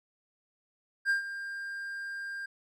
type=tone with ADSR envelope; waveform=triangle; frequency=1598 Hz; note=G6; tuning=33 cents sharp; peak=-21 dBFS; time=1.05-2.46 s; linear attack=48 ms; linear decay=120 ms; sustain=-13 dB; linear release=6 ms; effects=none